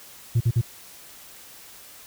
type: tone bursts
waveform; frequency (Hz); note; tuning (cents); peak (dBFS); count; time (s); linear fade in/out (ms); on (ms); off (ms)
sine; 116.7; A#2; +2; -14; 3; 0.35-0.614; 10; 56; 48
effects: tanh soft clip ceiling -15 dBFS + white hiss -46 dBFS RMS until 2.06 s